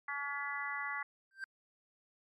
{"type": "harmonic tone", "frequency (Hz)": 284, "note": "C#4", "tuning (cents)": 42, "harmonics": [3, 4, 5, 6, 7], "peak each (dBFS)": [-46, -42, -44, -43, -40], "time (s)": [0.08, 1.03], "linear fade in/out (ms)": 5}
{"type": "tone with exponential growth", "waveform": "triangle", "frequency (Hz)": 1568, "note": "G6", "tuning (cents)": 0, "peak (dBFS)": -33, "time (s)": [1.31, 1.44], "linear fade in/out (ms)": 1, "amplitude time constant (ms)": 27}
{"effects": ["MP3 64 kbps"]}